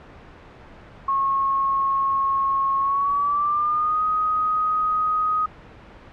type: tone with pitch glide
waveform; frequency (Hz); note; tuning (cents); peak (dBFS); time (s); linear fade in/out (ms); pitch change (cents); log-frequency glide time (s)
sine; 1090 to 1252.1; C#6 to D#6; -29 to +11; -18; 1.08-5.46; 5; +240; 2.78-4.03
effects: pink hiss -44 dBFS RMS until 6.12 s + low-pass 2000 Hz 12 dB/octave